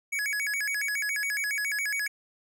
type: tone with vibrato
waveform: square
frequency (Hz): 1944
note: B6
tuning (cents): -28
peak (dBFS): -28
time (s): 0.12-2.08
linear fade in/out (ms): 10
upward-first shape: square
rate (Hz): 7.2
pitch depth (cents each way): 250
effects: none